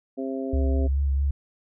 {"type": "harmonic tone", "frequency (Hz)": 133.3, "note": "C3", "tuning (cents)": 33, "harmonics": [2, 3, 4, 5], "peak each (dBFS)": [-29, -33, -35, -37], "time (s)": [0.17, 0.88], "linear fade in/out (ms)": 20}
{"type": "tone with vibrato", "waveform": "sine", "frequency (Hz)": 69.3, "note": "C#2", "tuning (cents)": 0, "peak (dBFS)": -20, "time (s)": [0.53, 1.31], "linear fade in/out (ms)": 5, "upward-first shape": "sine", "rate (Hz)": 4.6, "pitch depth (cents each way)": 31}
{"effects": []}